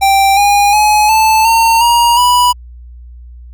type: tone with pitch steps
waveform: square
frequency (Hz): 784 / 814 / 845.1 / 877.5 / 911 / 945.9 / 982.1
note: G5 / G#5 / G#5 / A5 / A#5 / A#5 / B5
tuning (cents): 0 / -35 / +30 / -5 / -40 / +25 / -10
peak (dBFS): -7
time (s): 0.01-2.53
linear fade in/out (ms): 20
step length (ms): 360
effects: added 60 Hz sine -30 dBFS peak until 3.53 s